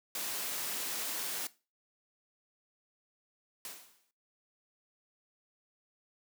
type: noise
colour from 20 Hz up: white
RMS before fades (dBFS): -37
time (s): 0.15-1.47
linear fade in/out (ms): 2
type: noise with exponential decay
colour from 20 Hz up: white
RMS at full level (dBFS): -41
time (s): 3.65-4.11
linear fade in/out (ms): 1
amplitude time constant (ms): 100
effects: noise-tail reverb RT60 0.3 s tail -18 dB re dry + high-pass 200 Hz 12 dB/octave